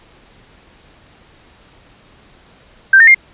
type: tone with pitch steps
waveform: sine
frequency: 1568 / 1822.1 / 2117 Hz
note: G6 / A#6 / C7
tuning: 0 / -40 / +20 cents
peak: -3 dBFS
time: 2.93-3.146 s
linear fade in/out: 5 ms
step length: 72 ms
effects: pink hiss -47 dBFS RMS until 3.33 s + resampled to 8000 Hz